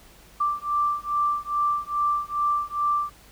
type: beating tone pair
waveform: sine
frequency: 1174.7 / 1177.1 Hz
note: D6 / D6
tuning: 0 / +4 cents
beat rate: 2.4 Hz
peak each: -25 dBFS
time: 0.4-3.1 s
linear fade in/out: 10 ms
effects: added 51 Hz sine -54 dBFS peak until 3.31 s + pink hiss -52 dBFS RMS until 3.31 s